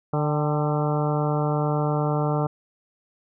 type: harmonic tone with a mistuned harmonic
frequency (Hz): 148.8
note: D3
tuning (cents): +23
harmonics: 1 / 2 / 3 / 4 / 5 / 6 / 7 / 8 / 9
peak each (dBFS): -23 / -30 / -29 / -30 / -31 / -34 / -37 / -35 / -37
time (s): 0.13-2.47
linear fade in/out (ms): 5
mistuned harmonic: 5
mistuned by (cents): +49
effects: none